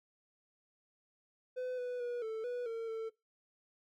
triangle tone with pitch steps, 505 / 494.5 / 483.7 / 442.1 / 489.8 / 455.1 / 447.1 Hz, B4 / B4 / B4 / A4 / B4 / A#4 / A4, +39 / +2 / -36 / +8 / -14 / -42 / +28 cents, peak -34 dBFS, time 1.56-3.1 s, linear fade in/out 20 ms, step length 220 ms, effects noise-tail reverb RT60 0.2 s tail -19 dB re dry

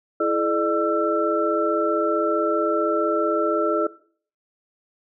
sine tone cluster, 332.2 / 427.7 / 602 / 1337 Hz, E4 / A4 / D5 / E6, +13 / -49 / +43 / +24 cents, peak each -24 dBFS, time 0.2-3.87 s, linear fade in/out 5 ms, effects noise-tail reverb RT60 0.5 s tail -19 dB re dry

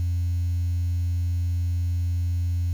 sine tone, 87 Hz, F2, 6 cents flat, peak -20 dBFS, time 0-2.73 s, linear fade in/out 0 ms, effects tanh soft clip ceiling -19 dBFS + 8-bit

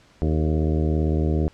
harmonic tone with a mistuned harmonic, 77.78 Hz, D#2, in tune, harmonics 1 / 2 / 3 / 4 / 5 / 6 / 7 / 8 / 9, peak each -21 / -25 / -29 / -28 / -30 / -34 / -36 / -40 / -40 dBFS, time 0.22-1.48 s, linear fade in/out 0 ms, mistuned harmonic 6, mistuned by -51 cents, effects pink hiss -55 dBFS RMS until 1.53 s + low-pass 6000 Hz 12 dB/octave

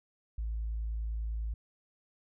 sine tone, 55 Hz, A1, in tune, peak -31 dBFS, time 0.38-1.54 s, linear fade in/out 5 ms, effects tanh soft clip ceiling -28 dBFS

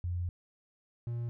sine / triangle tone pair in turn, 88 / 118.48 Hz, F2 / A#2, +14 / +29 cents, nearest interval perfect fourth, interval 515 cents, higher second, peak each -31 / -31 dBFS, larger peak neither, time 0.04-0.29 / 1.07-1.29 s, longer first, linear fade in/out 0 ms, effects none

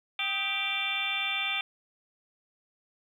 harmonic tone with a mistuned harmonic, 392 Hz, G4, in tune, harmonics 2 / 3 / 4 / 5 / 6 / 7 / 8 / 9, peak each -40 / -40 / -43 / -43 / -31 / -36 / -38 / -34 dBFS, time 0.19-1.61 s, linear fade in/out 2 ms, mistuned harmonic 3, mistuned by +100 cents, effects 10-bit

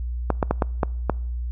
clicks, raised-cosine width 1 ms, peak -5 dBFS, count 6, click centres 0.303 / 0.428 / 0.51 / 0.622 / 0.832 / 1.097 s, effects noise-tail reverb RT60 0.7 s tail -26 dB re dry + added 60 Hz sine -25 dBFS peak until 1.51 s

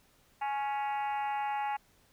harmonic tone with a mistuned harmonic, 278.5 Hz, C#4, 8 cents sharp, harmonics 3 / 4 / 5 / 6 / 7 / 8 / 9 / 10, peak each -31 / -44 / -46 / -48 / -46 / -50 / -50 / -51 dBFS, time 0.41-1.77 s, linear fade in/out 10 ms, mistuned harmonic 4, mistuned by -19 cents, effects pink hiss -66 dBFS RMS until 2.12 s

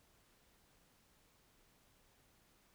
silence, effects pink hiss -71 dBFS RMS until 2.74 s

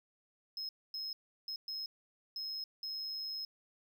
triangle tone bursts at uneven times, 5150 Hz, E8, 41 cents flat, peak -37 dBFS, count 6, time 0.57-0.69 / 0.94-1.13 / 1.48-1.56 / 1.68-1.86 / 2.36-2.64 / 2.83-3.45 s, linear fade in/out 2 ms, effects none

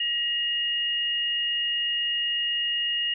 sine tone pair together, 1906 / 2854 Hz, A#6 / F7, +38 / +37 cents, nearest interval perfect fifth, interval 699 cents, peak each -33 / -24 dBFS, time 0-3.14 s, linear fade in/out 5 ms, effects none

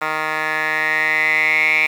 10% pulse tone with band-pass filter sweep, 155.56 Hz, D#3, in tune, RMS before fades -18 dBFS, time 0.01-1.87 s, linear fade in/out 10 ms, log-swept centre 1500 to 2300 Hz, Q 9.7, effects 7-bit

